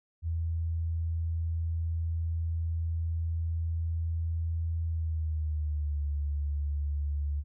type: tone with pitch glide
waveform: sine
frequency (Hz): 82.41 to 72.58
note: E2 to D2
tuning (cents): 0 to -20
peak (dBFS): -28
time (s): 0.22-7.44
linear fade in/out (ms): 50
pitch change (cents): -220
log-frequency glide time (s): 4.85-6.03
effects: none